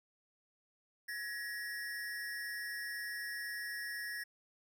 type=ring-modulated tone; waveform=square; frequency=1788 Hz; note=A6; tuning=27 cents sharp; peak=-37 dBFS; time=1.08-4.24 s; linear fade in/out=10 ms; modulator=110 Hz; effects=none